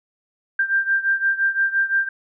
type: beating tone pair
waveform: sine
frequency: 1581 / 1586.8 Hz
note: G6 / G6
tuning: +14 / +21 cents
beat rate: 5.8 Hz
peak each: -19 / -22 dBFS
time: 0.59-2.09 s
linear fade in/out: 5 ms
effects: none